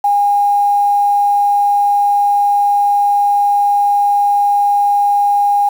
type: tone with quantisation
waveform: sine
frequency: 814 Hz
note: G#5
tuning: 35 cents flat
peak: -9 dBFS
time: 0.04-5.69 s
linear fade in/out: 5 ms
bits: 6
effects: none